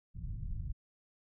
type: low-pass noise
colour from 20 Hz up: pink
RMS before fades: -39 dBFS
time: 0.14-0.73 s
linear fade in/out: 20 ms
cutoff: 140 Hz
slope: 24 dB/octave
effects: none